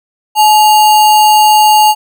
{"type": "tone with sample-and-hold", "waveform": "sine", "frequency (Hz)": 853, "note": "G#5", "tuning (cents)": 46, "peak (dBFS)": -3, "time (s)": [0.35, 1.95], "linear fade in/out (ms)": 50, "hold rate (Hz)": 3675, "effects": []}